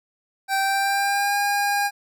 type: tone with pitch glide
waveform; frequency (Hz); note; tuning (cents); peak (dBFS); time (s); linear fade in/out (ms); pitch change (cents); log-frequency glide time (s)
25% pulse; 779 to 811.1; G5 to G#5; -11 to -41; -16; 0.48-1.91; 50; +70; 0.6-1.37
effects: none